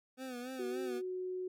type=tone with vibrato; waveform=25% pulse; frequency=252.2 Hz; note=B3; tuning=36 cents sharp; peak=-37 dBFS; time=0.17-1.02 s; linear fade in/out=50 ms; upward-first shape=sine; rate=3.5 Hz; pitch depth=73 cents each way
type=tone with pitch glide; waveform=sine; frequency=373.6 to 368 Hz; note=F#4 to F#4; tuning=+17 to -9 cents; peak=-36 dBFS; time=0.59-1.48 s; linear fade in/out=5 ms; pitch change=-26 cents; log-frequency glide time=0.76-1.12 s
effects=MP3 96 kbps